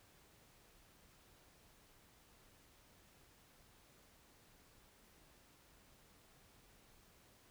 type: silence
effects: pink hiss -67 dBFS RMS until 7.5 s